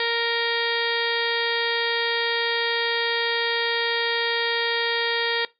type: harmonic tone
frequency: 466.2 Hz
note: A#4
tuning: in tune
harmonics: 1 / 2 / 3 / 4 / 5 / 6 / 7 / 8 / 9 / 10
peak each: -27 / -31 / -35 / -27 / -33 / -38 / -31 / -30 / -36 / -34 dBFS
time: 0-5.45 s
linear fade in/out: 2 ms
effects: noise-tail reverb RT60 0.2 s tail -20 dB re dry